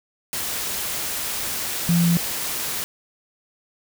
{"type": "tone in noise", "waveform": "sine", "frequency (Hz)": 171, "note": "F3", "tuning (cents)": -36, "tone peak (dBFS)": -15, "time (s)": [1.89, 2.17], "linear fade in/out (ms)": 0, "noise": "white", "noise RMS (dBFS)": -27, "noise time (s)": [0.33, 2.84], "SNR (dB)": 9, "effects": []}